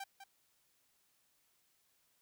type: tone with echo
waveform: sawtooth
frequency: 784 Hz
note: G5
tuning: in tune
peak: -38 dBFS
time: 0-0.04 s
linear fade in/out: 5 ms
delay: 200 ms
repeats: 1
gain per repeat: -9 dB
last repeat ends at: 0.24 s
effects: white hiss -75 dBFS RMS until 2.21 s